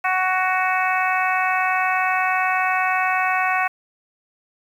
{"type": "harmonic tone", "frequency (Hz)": 371.7, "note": "F#4", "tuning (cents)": 8, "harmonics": [2, 3, 4, 5, 6, 7], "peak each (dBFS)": [-22, -24, -25, -26, -27, -27], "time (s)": [0.04, 3.68], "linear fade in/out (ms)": 10, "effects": ["8-bit"]}